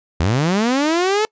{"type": "linear sweep", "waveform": "sawtooth", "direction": "up", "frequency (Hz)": [73.8, 440], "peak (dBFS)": -11, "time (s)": [0.2, 1.25], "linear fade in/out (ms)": 0, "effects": ["noise-tail reverb RT60 0.1 s tail -26 dB re dry", "resampled to 16000 Hz"]}